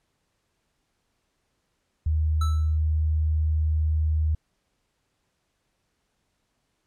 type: tone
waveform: sine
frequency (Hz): 77.78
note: D#2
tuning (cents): 0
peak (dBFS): -20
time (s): 2.06-4.35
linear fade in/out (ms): 5
type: tone with exponential decay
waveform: square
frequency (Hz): 1318.5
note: E6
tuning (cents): 0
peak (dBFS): -29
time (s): 2.41-2.78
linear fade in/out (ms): 5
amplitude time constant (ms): 80
effects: pink hiss -74 dBFS RMS until 6.86 s + low-pass 10000 Hz 12 dB/octave